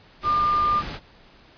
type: tone in noise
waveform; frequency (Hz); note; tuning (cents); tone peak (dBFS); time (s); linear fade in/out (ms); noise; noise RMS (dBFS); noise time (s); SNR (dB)
sine; 1200; D6; +37; -18; 0.23-0.83; 50; pink; -33; 0.21-1; +12
effects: pink hiss -52 dBFS RMS until 1.57 s + resampled to 11025 Hz